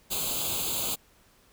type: noise with comb filter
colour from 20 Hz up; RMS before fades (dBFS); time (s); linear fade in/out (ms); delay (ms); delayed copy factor
white; -30; 0.1-0.96; 20; 0.27; +1
effects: pink hiss -61 dBFS RMS until 1.52 s